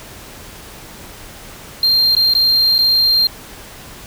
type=tone with dropouts; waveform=triangle; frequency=4186 Hz; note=C8; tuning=in tune; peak=-9 dBFS; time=1.83-3.27 s; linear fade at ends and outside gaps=2 ms; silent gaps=2.151-2.166 / 2.337-2.35 / 2.782-2.788 s; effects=pink hiss -36 dBFS RMS until 4.06 s